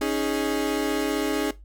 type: chord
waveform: 35% pulse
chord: C# suspended second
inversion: none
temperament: equal with one note detuned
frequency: 277.2 / 312.6 / 415.3 Hz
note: C#4 / D#4 / G#4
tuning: 0 / +8 / 0 cents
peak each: -26 dBFS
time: 0.01-1.51 s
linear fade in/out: 5 ms
effects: noise-tail reverb RT60 0.2 s tail -17 dB re dry + added 50 Hz sine -43 dBFS peak until 1.64 s